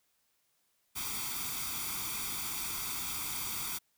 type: noise with comb filter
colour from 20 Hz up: white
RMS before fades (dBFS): -37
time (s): 0.95-3.79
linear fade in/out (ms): 20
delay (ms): 0.86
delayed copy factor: +0.75
effects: white hiss -75 dBFS RMS until 3.97 s